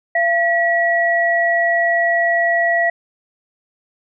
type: tone pair together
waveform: sine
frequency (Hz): 682.4 / 1930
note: F5 / B6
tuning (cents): -40 / -40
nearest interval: octave + tritone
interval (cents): 1800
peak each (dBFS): -16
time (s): 0.15-2.9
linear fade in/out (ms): 5
effects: none